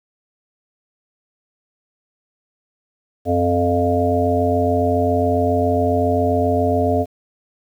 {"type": "harmonic tone with a mistuned harmonic", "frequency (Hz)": 87.3, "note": "F2", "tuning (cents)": 0, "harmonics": [1, 3, 5, 7, 8], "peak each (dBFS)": [-21, -21, -21, -21, -21], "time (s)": [3.25, 7.06], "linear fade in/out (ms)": 50, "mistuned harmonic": 1, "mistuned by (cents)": 80, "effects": ["8-bit"]}